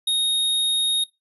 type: tone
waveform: square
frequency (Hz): 3729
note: A#7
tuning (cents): 0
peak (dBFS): -19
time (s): 0.07-1.04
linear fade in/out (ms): 5
effects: noise-tail reverb RT60 0.2 s tail -23 dB re dry + resampled to 32000 Hz